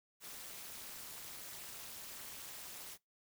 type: noise with amplitude modulation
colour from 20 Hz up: white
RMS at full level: -45 dBFS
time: 0.2-2.98 s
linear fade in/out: 50 ms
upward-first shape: sine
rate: 229 Hz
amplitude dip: 95%
effects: noise-tail reverb RT60 0.2 s tail -24 dB re dry